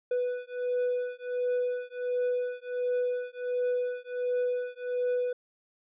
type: beating tone pair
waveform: triangle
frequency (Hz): 493.9 / 495.3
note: B4 / B4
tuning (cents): 0 / +5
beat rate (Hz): 1.4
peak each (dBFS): -29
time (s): 0.11-5.33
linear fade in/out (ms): 5
effects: resampled to 8000 Hz